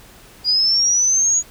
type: linear sweep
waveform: sine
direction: up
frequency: 4830 to 6800 Hz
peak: -13 dBFS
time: 0.44-1.43 s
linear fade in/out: 50 ms
effects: pink hiss -45 dBFS RMS until 1.5 s